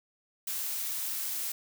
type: noise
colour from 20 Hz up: blue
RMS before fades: -34 dBFS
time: 0.47-1.52 s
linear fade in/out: 5 ms
effects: none